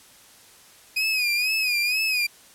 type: tone with vibrato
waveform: 30% pulse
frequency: 2489 Hz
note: D#7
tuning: in tune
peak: -18 dBFS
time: 0.96-2.27 s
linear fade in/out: 10 ms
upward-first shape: sine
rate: 2.1 Hz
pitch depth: 84 cents each way
effects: white hiss -51 dBFS RMS until 2.54 s + low-pass 12000 Hz 12 dB/octave